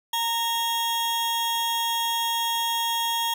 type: tone pair together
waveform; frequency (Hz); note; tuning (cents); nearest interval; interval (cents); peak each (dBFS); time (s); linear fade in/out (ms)
40% pulse; 924 / 3303; A#5 / G#7; -16 / -10; octave + minor seventh; 2206; -25 / -26; 0.13-3.34; 5
effects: none